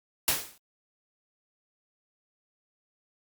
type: noise with exponential decay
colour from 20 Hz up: white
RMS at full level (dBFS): -21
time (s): 0.28-0.58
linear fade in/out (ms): 2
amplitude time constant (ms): 64
effects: Opus 48 kbps